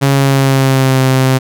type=tone with pitch glide; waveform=sawtooth; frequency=138.1 to 131.33 Hz; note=C#3 to C3; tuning=-6 to +7 cents; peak=-4 dBFS; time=0.01-1.39 s; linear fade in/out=20 ms; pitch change=-87 cents; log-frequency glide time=0.11-1.02 s; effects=none